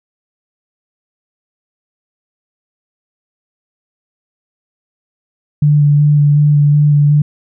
sine tone with vibrato, 146.83 Hz, D3, in tune, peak -6 dBFS, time 5.62-7.22 s, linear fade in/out 5 ms, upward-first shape square, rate 2.7 Hz, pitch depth 13 cents each way, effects none

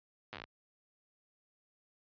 slowing click train, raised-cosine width 0.3 ms, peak -27 dBFS, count 9, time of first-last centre 0.33-0.44 s, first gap 8 ms, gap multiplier 1.15, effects high-pass 60 Hz 12 dB/octave + resampled to 11025 Hz

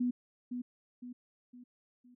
sine tone with echo, 246.3 Hz, B3, 5 cents flat, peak -28 dBFS, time 0-0.11 s, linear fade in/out 10 ms, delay 510 ms, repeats 4, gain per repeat -7 dB, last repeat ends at 2.15 s, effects none

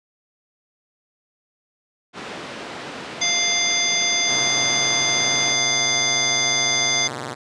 pink band-pass noise, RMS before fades -34 dBFS, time 2.13-5.56 s, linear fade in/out 50 ms, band 230 to 3900 Hz, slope 12 dB/octave
harmonic tone, 697 Hz, F5, 4 cents flat, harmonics 1 / 3 / 5 / 7 / 9, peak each -32 / -23 / -23 / -25 / -23 dBFS, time 3.21-7.08 s, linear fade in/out 10 ms
5% pulse tone with vibrato, 133 Hz, C3, 29 cents sharp, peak -17 dBFS, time 4.28-7.35 s, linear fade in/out 20 ms, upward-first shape sine, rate 20 Hz, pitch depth 270 cents each way
effects resampled to 22050 Hz

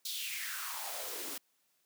white noise with high-pass filter sweep, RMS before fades -40 dBFS, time 0.05-1.38 s, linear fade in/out 5 ms, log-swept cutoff 4200 to 250 Hz, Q 4, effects white hiss -75 dBFS RMS until 1.85 s + high-pass 150 Hz 12 dB/octave

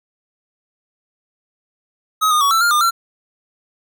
square tone with pitch steps, 1269 / 1223 / 1125 / 1331 / 1403 / 1206 / 1360 Hz, D#6 / D#6 / C#6 / E6 / F6 / D6 / F6, +34 / -30 / +25 / +16 / +8 / +46 / -46 cents, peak -13 dBFS, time 2.21-2.91 s, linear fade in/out 20 ms, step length 100 ms, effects none

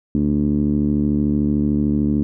10% pulse tone with low-pass filter, 73.42 Hz, D2, in tune, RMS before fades -18 dBFS, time 0.15-2.23 s, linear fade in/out 0 ms, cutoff 260 Hz, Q 3.8, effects none

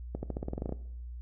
accelerating click train, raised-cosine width 2 ms, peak -21 dBFS, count 12, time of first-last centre 0.15-0.724 s, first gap 80 ms, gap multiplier 0.91, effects noise-tail reverb RT60 0.7 s tail -17 dB re dry + added 60 Hz sine -39 dBFS peak until 1.21 s

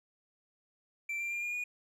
triangle tone with pitch steps, 2344 / 2370 / 2396 / 2422 / 2449 Hz, D7 / D7 / D7 / D#7 / D#7, -4 / +15 / +34 / -47 / -28 cents, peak -32 dBFS, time 1.09-1.64 s, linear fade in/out 5 ms, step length 110 ms, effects none

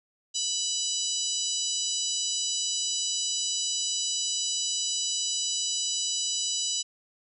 harmonic tone with a mistuned harmonic, 987.8 Hz, B5, in tune, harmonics 3 / 4 / 5 / 6 / 7 / 8, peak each -34 / -34 / -34 / -34 / -34 / -34 dBFS, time 0.34-6.83 s, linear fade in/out 20 ms, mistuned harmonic 7, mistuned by +23 cents, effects none

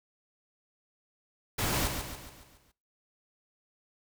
pink noise with echo, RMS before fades -30 dBFS, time 1.58-1.88 s, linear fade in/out 10 ms, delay 140 ms, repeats 6, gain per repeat -6 dB, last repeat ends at 2.72 s, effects noise-tail reverb RT60 0.4 s tail -22 dB re dry

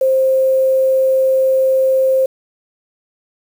sine tone with quantisation, 527 Hz, C5, 12 cents sharp, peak -10 dBFS, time 0.01-2.26 s, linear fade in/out 5 ms, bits 6, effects none

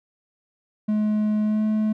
triangle tone with pitch glide, 212.5 to 215.3 Hz, G#3 to A3, +40 to -37 cents, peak -17 dBFS, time 0.88-1.93 s, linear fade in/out 10 ms, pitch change +23 cents, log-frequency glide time 1.43-1.64 s, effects none

